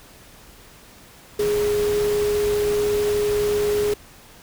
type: tone in noise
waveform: sine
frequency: 415.3 Hz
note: G#4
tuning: in tune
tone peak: -18 dBFS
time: 1.39-3.94 s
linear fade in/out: 5 ms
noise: pink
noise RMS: -31 dBFS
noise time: 1.39-3.94 s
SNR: +10 dB
effects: pink hiss -47 dBFS RMS until 4.42 s